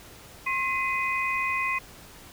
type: tone cluster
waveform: sine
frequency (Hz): 1069 / 2038 / 2499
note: C6 / C7 / D#7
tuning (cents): +37 / -46 / +7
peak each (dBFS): -29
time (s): 0.46-1.79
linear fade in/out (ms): 10
effects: pink hiss -48 dBFS RMS until 2.32 s